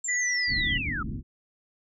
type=linear sweep; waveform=sine; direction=down; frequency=7459 to 1221 Hz; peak=-29 dBFS; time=0.04-1.03 s; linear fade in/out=5 ms
type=tone with vibrato; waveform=sine; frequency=1972 Hz; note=B6; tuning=3 cents flat; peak=-25 dBFS; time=0.08-0.78 s; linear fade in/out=10 ms; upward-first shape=sine; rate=9.8 Hz; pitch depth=9 cents each way
type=low-pass noise; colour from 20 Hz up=pink; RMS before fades=-33 dBFS; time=0.47-1.23 s; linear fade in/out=50 ms; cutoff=310 Hz; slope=48 dB/octave
effects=none